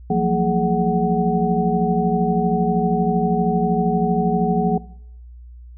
sine tone cluster, 172 / 184.7 / 227.8 / 421.4 / 745 Hz, F3 / F#3 / A#3 / G#4 / F#5, -26 / -3 / -40 / +25 / +12 cents, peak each -22 dBFS, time 0.1-4.78 s, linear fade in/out 5 ms, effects noise-tail reverb RT60 0.7 s tail -20 dB re dry + added 60 Hz sine -37 dBFS peak until 5.77 s

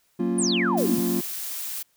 triangle chord, Gb major seventh, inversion none, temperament equal, 185 / 233.1 / 277.2 / 349.2 Hz, Gb3 / Bb3 / Db4 / F4, 0 / 0 / 0 / 0 cents, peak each -26 / -24 / -29 / -25 dBFS, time 0.19-1.21 s, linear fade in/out 10 ms
sine exponential sweep, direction down, 10000 to 157.9 Hz, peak -23 dBFS, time 0.38-0.99 s, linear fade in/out 5 ms
blue noise, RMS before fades -32 dBFS, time 0.77-1.83 s, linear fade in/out 10 ms
effects white hiss -66 dBFS RMS until 1.96 s

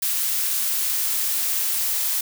blue noise with high-pass filter sweep, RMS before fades -23 dBFS, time 0.02-2.21 s, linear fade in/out 5 ms, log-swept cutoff 1200 to 440 Hz, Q 0.85, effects none

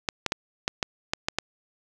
clicks, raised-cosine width 0.2 ms, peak -7 dBFS, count 8, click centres 0.088 / 0.263 / 0.321 / 0.679 / 0.828 / 1.135 / 1.285 / 1.386 s, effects none

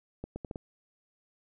accelerating click train, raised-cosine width 2 ms, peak -24 dBFS, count 5, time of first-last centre 0.24-0.558 s, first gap 120 ms, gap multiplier 0.73, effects none

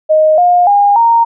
sine tone with pitch steps, 622.3 / 710.7 / 811.7 / 927 Hz, D#5 / F5 / G#5 / A#5, 0 / +30 / -40 / -10 cents, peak -5 dBFS, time 0.09-1.25 s, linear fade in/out 20 ms, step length 290 ms, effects none

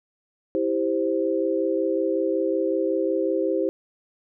sine chord, C major, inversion first, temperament just, 327 / 392.4 / 523.3 Hz, E4 / G4 / C5, -14 / +2 / 0 cents, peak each -25 dBFS, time 0.55-3.69 s, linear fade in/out 0 ms, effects none

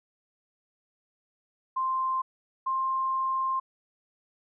sine tone pair in turn, 1046.5 / 1055.6 Hz, C6 / C6, 0 / +15 cents, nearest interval unison, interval 15 cents, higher second, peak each -25 dBFS, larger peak neither, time 1.76-2.22 / 2.66-3.6 s, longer second, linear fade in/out 10 ms, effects none

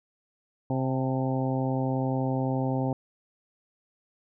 harmonic tone with a mistuned harmonic, 131.6 Hz, C3, 10 cents sharp, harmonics 1 / 2 / 3 / 4 / 5 / 6 / 7, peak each -28 / -29 / -37 / -34 / -38 / -36 / -39 dBFS, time 0.7-2.93 s, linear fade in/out 2 ms, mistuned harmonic 7, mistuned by -56 cents, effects none

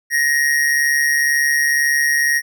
square tone with amplitude modulation, 1874 Hz, A#6, 9 cents sharp, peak -12 dBFS, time 0.1-2.42 s, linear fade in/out 50 ms, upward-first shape sine, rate 142 Hz, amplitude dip 55%, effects none

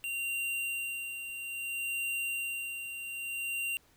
square tone with tremolo, 2768 Hz, F7, 16 cents flat, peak -32 dBFS, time 0.04-3.77 s, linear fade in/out 0 ms, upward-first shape sine, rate 0.6 Hz, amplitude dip 55%, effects pink hiss -65 dBFS RMS until 3.96 s

